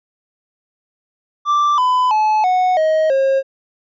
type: tone with pitch steps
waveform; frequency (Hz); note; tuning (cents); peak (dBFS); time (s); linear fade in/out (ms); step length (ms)
triangle; 1174.7 / 1005.1 / 859.9 / 735.8 / 629.5 / 538.6; D6 / B5 / A5 / F#5 / D#5 / C#5; 0 / +30 / -40 / -10 / +20 / -50; -10; 1.45-3.43; 50; 330
effects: resampled to 16000 Hz